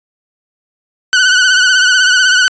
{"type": "tone with vibrato", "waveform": "sawtooth", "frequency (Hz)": 1494, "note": "F#6", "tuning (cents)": 16, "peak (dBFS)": -3, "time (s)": [1.13, 2.48], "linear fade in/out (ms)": 0, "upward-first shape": "triangle", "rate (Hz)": 16, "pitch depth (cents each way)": 64, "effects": ["resampled to 16000 Hz"]}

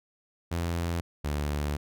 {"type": "tone pair in turn", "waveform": "sawtooth", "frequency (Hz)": [85, 73.35], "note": ["F2", "D2"], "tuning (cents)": [-46, -2], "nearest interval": "minor third", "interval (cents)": 256, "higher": "first", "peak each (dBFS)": -24, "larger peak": "neither", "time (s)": [[0.51, 1.01], [1.24, 1.77]], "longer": "second", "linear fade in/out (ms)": 10, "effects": []}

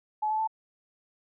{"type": "tone with pitch steps", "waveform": "sine", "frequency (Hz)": [855, 867.4, 880.1], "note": ["A5", "A5", "A5"], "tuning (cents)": [-50, -25, 0], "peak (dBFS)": -25, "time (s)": [0.22, 0.475], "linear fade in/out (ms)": 10, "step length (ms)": 85, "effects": []}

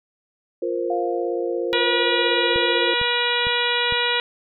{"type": "chord", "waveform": "sine", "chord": "F suspended fourth", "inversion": "none", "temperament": "equal", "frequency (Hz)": [349.2, 466.2, 523.3], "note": ["F4", "Bb4", "C5"], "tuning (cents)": [0, 0, 0], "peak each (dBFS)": [-25, -26, -27], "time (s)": [0.62, 2.94], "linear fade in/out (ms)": 5}
{"type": "tone with exponential decay", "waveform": "sine", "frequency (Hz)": 702, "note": "F5", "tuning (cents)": 9, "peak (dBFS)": -22, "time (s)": [0.9, 2.38], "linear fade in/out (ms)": 5, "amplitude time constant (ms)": 320}
{"type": "harmonic tone", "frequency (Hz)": 482.1, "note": "B4", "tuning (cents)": -42, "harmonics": [1, 2, 3, 4, 5, 6, 7, 8], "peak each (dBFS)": [-27, -27, -27, -27, -27, -27, -27, -27], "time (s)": [1.73, 4.2], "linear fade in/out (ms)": 0}
{"type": "click train", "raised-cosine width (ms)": 5, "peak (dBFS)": -21, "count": 4, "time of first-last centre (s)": [2.56, 3.924], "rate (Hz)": 2.2}
{"effects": []}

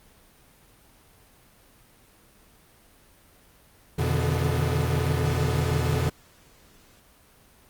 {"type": "tone cluster", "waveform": "45% pulse", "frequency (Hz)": [85.1, 123.7, 146.7, 152.9, 429.6], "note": ["F2", "B2", "D3", "D#3", "A4"], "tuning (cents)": [-44, 3, -2, -30, -41], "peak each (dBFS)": [-27, -27, -29, -31, -34], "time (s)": [3.98, 6.1], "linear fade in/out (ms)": 10, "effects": ["pink hiss -56 dBFS RMS until 7.69 s", "Opus 32 kbps"]}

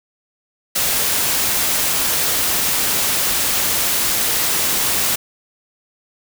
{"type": "noise", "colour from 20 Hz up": "white", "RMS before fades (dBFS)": -18, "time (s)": [0.75, 5.16], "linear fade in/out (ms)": 10, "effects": []}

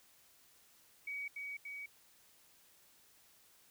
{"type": "tone with echo", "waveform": "sine", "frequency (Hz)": 2262, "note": "C#7", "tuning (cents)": 34, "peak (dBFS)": -39, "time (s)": [1.07, 1.28], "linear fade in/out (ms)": 5, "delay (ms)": 290, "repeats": 2, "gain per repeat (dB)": -2, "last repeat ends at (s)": 1.86, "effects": ["white hiss -66 dBFS RMS until 3.7 s"]}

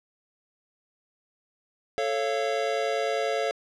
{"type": "chord", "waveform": "square", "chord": "A augmented", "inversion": "none", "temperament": "just", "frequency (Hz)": [440, 550, 687.5], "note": ["A4", "C#5", "E#5"], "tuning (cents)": [0, -14, -27], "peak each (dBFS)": -30, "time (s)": [1.98, 3.51], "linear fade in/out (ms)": 0, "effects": ["low-pass 5000 Hz 12 dB/octave"]}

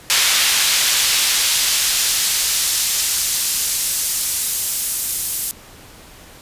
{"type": "noise with high-pass filter sweep", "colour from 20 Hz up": "brown", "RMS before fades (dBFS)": -18, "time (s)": [0.1, 5.51], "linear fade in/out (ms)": 0, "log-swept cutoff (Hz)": [3100, 9900], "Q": 0.75, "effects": ["pink hiss -42 dBFS RMS until 6.41 s", "resampled to 32000 Hz"]}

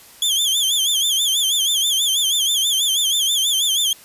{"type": "tone with vibrato", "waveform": "sawtooth", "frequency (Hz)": 3322, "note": "G#7", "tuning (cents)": 0, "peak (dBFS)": -13, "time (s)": [0.22, 3.93], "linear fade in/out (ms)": 2, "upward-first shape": "sine", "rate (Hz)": 6.2, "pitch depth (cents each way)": 130, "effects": ["white hiss -45 dBFS RMS until 4.04 s", "resampled to 32000 Hz"]}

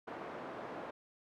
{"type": "band-pass noise", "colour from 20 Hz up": "pink", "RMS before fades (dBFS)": -45, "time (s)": [0.07, 0.91], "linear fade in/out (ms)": 10, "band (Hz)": [320, 1200], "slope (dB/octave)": 12, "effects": []}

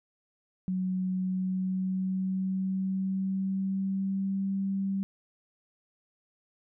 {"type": "tone with pitch glide", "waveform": "sine", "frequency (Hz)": [185.5, 194.72], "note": ["F#3", "G3"], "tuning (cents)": [5, -11], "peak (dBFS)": -27, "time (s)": [0.68, 5.03], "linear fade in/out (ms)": 0, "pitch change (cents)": 84, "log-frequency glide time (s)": [1.14, 4.47], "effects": []}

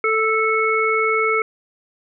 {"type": "harmonic tone", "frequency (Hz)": 440, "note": "A4", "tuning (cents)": 0, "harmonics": [1, 3, 5], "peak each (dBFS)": [-20, -20, -20], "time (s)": [0.04, 1.42], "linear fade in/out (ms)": 2, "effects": []}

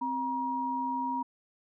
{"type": "tone pair together", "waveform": "sine", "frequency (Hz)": [261.6, 951.8], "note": ["C4", "A#5"], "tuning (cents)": [0, 36], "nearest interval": "octave + minor seventh", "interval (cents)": 2236, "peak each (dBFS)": [-35, -30], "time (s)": [0.01, 1.23], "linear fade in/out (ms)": 10, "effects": []}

